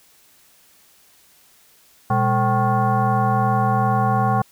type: tone with frequency modulation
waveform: sine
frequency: 444.7 Hz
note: A4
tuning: 18 cents sharp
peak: -15 dBFS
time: 2.1-4.42 s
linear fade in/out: 5 ms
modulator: 324 Hz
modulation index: 2.1
effects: white hiss -54 dBFS RMS until 4.51 s

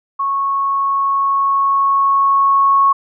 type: tone with level ramp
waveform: sine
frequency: 1102 Hz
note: C#6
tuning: 11 cents flat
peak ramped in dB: -15 to -8 dBFS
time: 0.19-2.93 s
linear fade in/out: 10 ms
effects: none

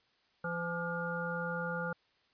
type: harmonic tone with a mistuned harmonic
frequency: 170.5 Hz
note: F3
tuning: 41 cents flat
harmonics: 1 / 3 / 5 / 7 / 8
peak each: -39 / -39 / -44 / -45 / -38 dBFS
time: 0.44-1.93 s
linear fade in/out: 5 ms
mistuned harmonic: 8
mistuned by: +73 cents
effects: white hiss -71 dBFS RMS until 2.33 s + resampled to 11025 Hz

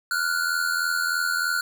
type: tone pair together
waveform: square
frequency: 1400 / 1483.2 Hz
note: F6 / F#6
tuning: +4 / +4 cents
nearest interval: minor second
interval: 100 cents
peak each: -26 dBFS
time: 0.11-1.61 s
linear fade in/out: 2 ms
effects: none

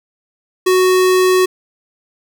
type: tone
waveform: square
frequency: 370 Hz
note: F#4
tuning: in tune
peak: -10 dBFS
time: 0.66-1.46 s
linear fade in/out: 10 ms
effects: none

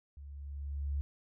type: tone with level ramp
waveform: sine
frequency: 70.8 Hz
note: C#2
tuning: 37 cents sharp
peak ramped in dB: -46 to -30 dBFS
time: 0.17-1.01 s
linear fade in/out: 0 ms
effects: none

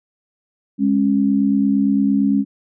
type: tone pair together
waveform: sine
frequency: 205.5 / 274.3 Hz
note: G#3 / C#4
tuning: -18 / -18 cents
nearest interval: perfect fourth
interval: 500 cents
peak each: -16 dBFS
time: 0.78-2.45 s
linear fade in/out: 50 ms
effects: none

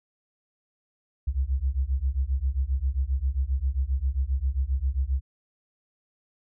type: beating tone pair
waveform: sine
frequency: 63 / 70.5 Hz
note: B1 / C#2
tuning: +35 / +30 cents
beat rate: 7.5 Hz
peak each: -26 dBFS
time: 1.27-5.21 s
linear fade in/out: 10 ms
effects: none

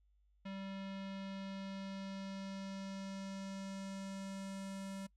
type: tone with low-pass filter sweep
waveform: square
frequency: 194.3 Hz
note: G3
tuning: 15 cents flat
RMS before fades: -45 dBFS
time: 0.45-5.07 s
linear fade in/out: 10 ms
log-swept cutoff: 3200 to 9500 Hz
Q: 1.5
effects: noise-tail reverb RT60 0.1 s tail -23 dB re dry + added 50 Hz sine -69 dBFS peak until 5.16 s

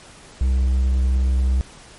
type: tone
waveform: triangle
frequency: 64.5 Hz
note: C2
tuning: 24 cents flat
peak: -13 dBFS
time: 0.41-1.61 s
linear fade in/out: 0 ms
effects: pink hiss -44 dBFS RMS until 1.98 s + MP3 48 kbps

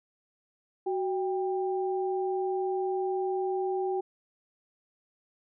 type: tone pair together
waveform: sine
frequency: 373.8 / 792 Hz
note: F#4 / G5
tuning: +18 / +18 cents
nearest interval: octave + minor second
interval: 1300 cents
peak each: -28 / -33 dBFS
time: 0.86-4.01 s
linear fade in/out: 10 ms
effects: none

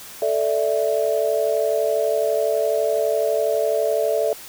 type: chord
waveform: sine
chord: A suspended fourth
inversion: none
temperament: equal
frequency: 440 / 587.3 / 659.3 Hz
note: A4 / D5 / E5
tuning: 0 / 0 / 0 cents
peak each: -22 dBFS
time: 0.22-4.33 s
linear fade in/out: 2 ms
effects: white hiss -39 dBFS RMS until 4.48 s

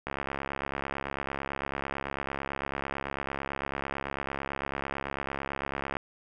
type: click train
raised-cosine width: 0.5 ms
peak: -17 dBFS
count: 408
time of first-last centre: 0.07-5.969 s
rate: 69 Hz
effects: none

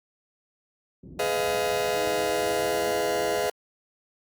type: low-pass noise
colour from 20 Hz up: pink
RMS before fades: -42 dBFS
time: 1.03-3.48 s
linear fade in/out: 5 ms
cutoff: 350 Hz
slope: 24 dB/octave
type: chord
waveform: 40% pulse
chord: F half-diminished seventh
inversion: first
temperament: just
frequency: 419.1 / 502.9 / 628.6 / 698.5 Hz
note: Ab4 / Cb5 / Eb5 / F5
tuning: +16 / +31 / +18 / 0 cents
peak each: -28 / -29 / -29 / -29 dBFS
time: 1.19-3.5 s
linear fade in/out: 5 ms
type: tone with pitch glide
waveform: sine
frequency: 320 to 334.4 Hz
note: D#4 to E4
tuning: +49 to +25 cents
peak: -36 dBFS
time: 1.96-3.36 s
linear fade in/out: 10 ms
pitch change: +76 cents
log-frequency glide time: 2.07-2.72 s
effects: high-pass 80 Hz 12 dB/octave + Opus 48 kbps

